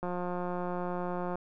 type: click train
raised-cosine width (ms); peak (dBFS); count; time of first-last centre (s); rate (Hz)
1; -22; 237; 0.03-1.356; 178
effects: none